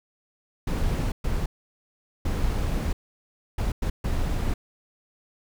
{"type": "noise bursts at uneven times", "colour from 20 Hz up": "brown", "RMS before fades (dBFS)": -25, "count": 6, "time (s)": [[0.67, 1.12], [1.24, 1.46], [2.25, 2.93], [3.58, 3.72], [3.82, 3.9], [4.04, 4.54]], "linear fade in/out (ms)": 5, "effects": []}